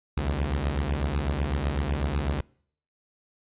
sawtooth beating tone pair, 67 / 75 Hz, C2 / D2, +42 / +37 cents, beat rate 8 Hz, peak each -24 dBFS, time 0.17-2.41 s, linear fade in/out 5 ms, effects noise-tail reverb RT60 0.6 s tail -26 dB re dry + resampled to 8000 Hz

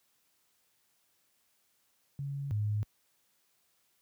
sine tone pair in turn, 140.1 / 104.96 Hz, C#3 / G#2, +19 / +19 cents, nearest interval perfect fourth, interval 500 cents, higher first, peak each -34 / -28 dBFS, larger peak second, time 2.19-2.51 / 2.51-2.83 s, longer neither, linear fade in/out 0 ms, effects white hiss -73 dBFS RMS until 4.01 s + high-pass 60 Hz 12 dB/octave

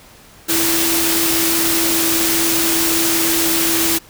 sine tone in noise, 330.8 Hz, E4, 6 cents sharp, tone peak -20 dBFS, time 0.48-3.99 s, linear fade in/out 20 ms, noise white, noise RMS -17 dBFS, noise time 0.48-3.99 s, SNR -6 dB, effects pink hiss -44 dBFS RMS until 4.09 s

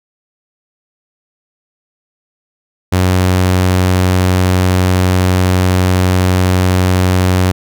sawtooth tone, 92 Hz, F#2, 9 cents flat, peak -5 dBFS, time 2.92-7.52 s, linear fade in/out 10 ms, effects none

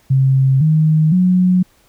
sine tone with pitch steps, 133.6 / 156.15 / 182.5 Hz, C3 / D#3 / F#3, +36 / +7 / -24 cents, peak -9 dBFS, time 0.1-1.63 s, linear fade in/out 10 ms, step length 510 ms, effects pink hiss -54 dBFS RMS until 1.88 s

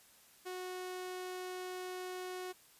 sawtooth tone, 366.7 Hz, F#4, 15 cents flat, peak -37 dBFS, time 0.45-2.53 s, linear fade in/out 20 ms, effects white hiss -63 dBFS RMS until 2.79 s + resampled to 32000 Hz

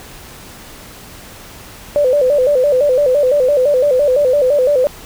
sine tone with vibrato, 544 Hz, C#5, 33 cents flat, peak -9 dBFS, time 1.96-4.87 s, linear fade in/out 0 ms, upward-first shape square, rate 5.9 Hz, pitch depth 120 cents each way, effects pink hiss -36 dBFS RMS until 5.05 s

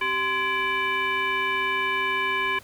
sine tone with frequency modulation, 1684 Hz, G#6, 24 cents sharp, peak -22 dBFS, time 0.01-2.59 s, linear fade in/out 5 ms, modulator 648 Hz, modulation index 1.6, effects pink hiss -50 dBFS RMS until 2.63 s

